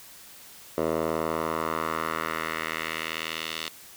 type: tone with band-pass filter sweep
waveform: 10% pulse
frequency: 80.4 Hz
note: E2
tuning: 43 cents flat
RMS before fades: -30 dBFS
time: 0.78-3.68 s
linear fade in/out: 0 ms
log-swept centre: 600 to 3600 Hz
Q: 1.6
effects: white hiss -48 dBFS RMS until 3.96 s